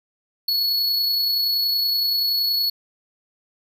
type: tone with amplitude modulation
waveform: square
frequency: 4386 Hz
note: C#8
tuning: 19 cents flat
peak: -18 dBFS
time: 0.48-2.7 s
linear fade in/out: 5 ms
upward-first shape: sine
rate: 30.6 Hz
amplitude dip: 25%
effects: none

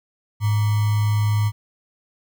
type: tone with sample-and-hold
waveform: sine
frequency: 105.5 Hz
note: G#2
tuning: 28 cents sharp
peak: -16 dBFS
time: 0.4-1.52 s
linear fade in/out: 50 ms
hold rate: 1050 Hz
effects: none

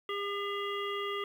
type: harmonic tone with a mistuned harmonic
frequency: 403.5 Hz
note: G#4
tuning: 50 cents flat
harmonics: 1 / 3 / 5 / 7 / 8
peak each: -36 / -37 / -41 / -43 / -44 dBFS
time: 0.09-1.24 s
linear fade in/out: 2 ms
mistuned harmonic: 8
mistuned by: +43 cents
effects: 10-bit

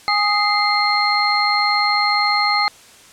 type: tone cluster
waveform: sine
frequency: 826 / 1248 / 2089 / 4234 Hz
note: G#5 / D#6 / C7 / C8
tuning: -10 / +5 / -3 / +20 cents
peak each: -20 dBFS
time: 0.08-2.68 s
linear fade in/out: 0 ms
effects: white hiss -45 dBFS RMS until 3.12 s + low-pass 9000 Hz 12 dB/octave

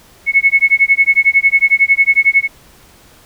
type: tone with tremolo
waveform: sine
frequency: 2198 Hz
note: C#7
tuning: 15 cents flat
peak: -4 dBFS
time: 0.26-2.48 s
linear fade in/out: 50 ms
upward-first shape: sine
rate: 11 Hz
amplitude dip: 100%
effects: pink hiss -45 dBFS RMS until 3.25 s

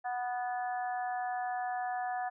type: harmonic tone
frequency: 246.2 Hz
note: B3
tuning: 5 cents flat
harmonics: 3 / 4 / 5 / 6 / 7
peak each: -33 / -46 / -48 / -48 / -43 dBFS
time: 0.04-2.3 s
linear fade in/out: 20 ms
effects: none

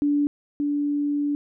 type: tone pair in turn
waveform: sine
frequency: 290 / 290 Hz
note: D4 / D4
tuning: -22 / -22 cents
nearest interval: unison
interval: 0 cents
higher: neither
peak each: -18 / -21 dBFS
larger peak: first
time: 0.02-0.27 / 0.6-1.35 s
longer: second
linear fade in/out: 0 ms
effects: none

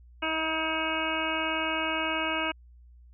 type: harmonic tone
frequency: 318.5 Hz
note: D#4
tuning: 41 cents sharp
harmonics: 1 / 2 / 3 / 4 / 5 / 7 / 8 / 9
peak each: -35 / -35 / -35 / -35 / -35 / -35 / -35 / -35 dBFS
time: 0.22-2.52 s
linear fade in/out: 10 ms
effects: added 60 Hz sine -50 dBFS peak until 3.13 s

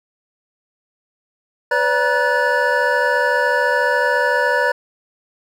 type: tone cluster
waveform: triangle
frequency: 502 / 576 / 953 / 1479 / 1738 Hz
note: B4 / D5 / A#5 / F#6 / A6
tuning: +28 / -34 / +38 / -1 / -22 cents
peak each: -19 dBFS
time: 1.71-4.72 s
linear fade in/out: 5 ms
effects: none

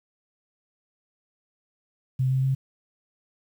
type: tone with pitch steps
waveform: sine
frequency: 130 / 131.74 / 133.5 Hz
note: C3 / C3 / C3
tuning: -11 / +12 / +35 cents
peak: -20 dBFS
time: 2.19-2.55 s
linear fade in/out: 10 ms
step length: 120 ms
effects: 9-bit

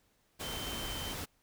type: tone in noise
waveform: sine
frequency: 3093 Hz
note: G7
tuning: 24 cents flat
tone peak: -42 dBFS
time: 0.42-1.14 s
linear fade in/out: 20 ms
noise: pink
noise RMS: -40 dBFS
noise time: 0.39-1.26 s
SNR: -5 dB
effects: pink hiss -72 dBFS RMS until 1.42 s

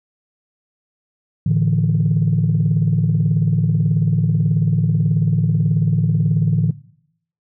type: chord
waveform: sine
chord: A suspended fourth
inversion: none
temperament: just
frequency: 110 / 146.67 / 165 Hz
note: A2 / D3 / E3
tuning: 0 / -2 / +2 cents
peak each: -17 dBFS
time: 1.46-6.71 s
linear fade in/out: 5 ms
effects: noise-tail reverb RT60 0.7 s tail -19 dB re dry + tanh soft clip ceiling -7 dBFS

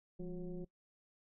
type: tone with frequency modulation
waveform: sine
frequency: 172.3 Hz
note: F3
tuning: 23 cents flat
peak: -40 dBFS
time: 0.19-0.65 s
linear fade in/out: 10 ms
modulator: 187 Hz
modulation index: 1.3
effects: noise-tail reverb RT60 0.1 s tail -21 dB re dry

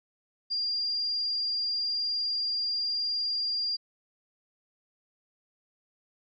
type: tone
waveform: sine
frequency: 4793 Hz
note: D8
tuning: 34 cents sharp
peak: -27 dBFS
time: 0.5-3.77 s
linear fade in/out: 20 ms
effects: none

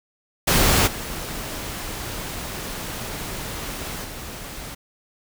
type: noise with level steps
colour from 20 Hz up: pink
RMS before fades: -17 / -31 / -35 dBFS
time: 0.47-4.75 s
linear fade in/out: 10 ms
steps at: 0.86 / 4.03 s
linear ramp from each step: 20 ms
effects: none

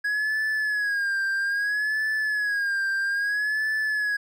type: tone with vibrato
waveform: triangle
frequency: 1661.2 Hz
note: G#6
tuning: in tune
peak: -21 dBFS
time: 0.04-4.17 s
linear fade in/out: 10 ms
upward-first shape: sine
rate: 0.61 Hz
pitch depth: 84 cents each way
effects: none

